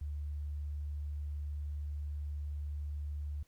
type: tone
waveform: sine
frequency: 73.42 Hz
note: D2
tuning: in tune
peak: -36 dBFS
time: 0.01-3.43 s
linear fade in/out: 5 ms
effects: pink hiss -72 dBFS RMS until 3.47 s